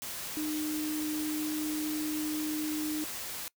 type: tone in noise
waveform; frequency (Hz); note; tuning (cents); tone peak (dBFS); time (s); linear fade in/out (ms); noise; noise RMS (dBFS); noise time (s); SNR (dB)
sine; 305.9; D#4; -29; -31; 0.37-3.04; 0; white; -39; 0.02-3.48; +5
effects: noise-tail reverb RT60 0.1 s tail -23 dB re dry